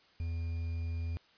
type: tone with quantisation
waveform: triangle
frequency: 83.2 Hz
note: E2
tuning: 17 cents sharp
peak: -31 dBFS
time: 0.2-1.17 s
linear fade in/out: 0 ms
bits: 9
effects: white hiss -64 dBFS RMS until 1.37 s + resampled to 11025 Hz